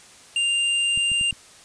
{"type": "tone", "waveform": "square", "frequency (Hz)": 2794, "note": "F7", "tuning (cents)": 0, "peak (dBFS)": -20, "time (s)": [0.36, 1.31], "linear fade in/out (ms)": 2}
{"type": "clicks", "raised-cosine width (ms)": 5, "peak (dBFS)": -25, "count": 4, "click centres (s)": [0.975, 1.117, 1.212, 1.327]}
{"effects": ["white hiss -48 dBFS RMS until 1.64 s", "resampled to 22050 Hz"]}